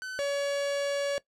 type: tone pair in turn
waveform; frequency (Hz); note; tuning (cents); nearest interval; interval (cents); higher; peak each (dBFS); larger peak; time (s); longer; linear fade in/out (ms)
45% pulse; 1516 / 565.1; F#6 / C#5; +42 / +33; octave + perfect fourth; 1709; first; -35 / -27; second; 0.02-0.19 / 0.19-1.18; second; 0
effects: noise-tail reverb RT60 0.1 s tail -19 dB re dry + low-pass 8000 Hz 12 dB/octave